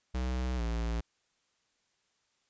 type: tone with pitch glide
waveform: square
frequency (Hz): 63 to 57.11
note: B1 to A#1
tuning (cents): +35 to -35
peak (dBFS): -31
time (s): 0.14-1.01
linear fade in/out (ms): 10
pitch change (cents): -170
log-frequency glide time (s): 0.56-0.62
effects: white hiss -75 dBFS RMS until 2.49 s + resampled to 16000 Hz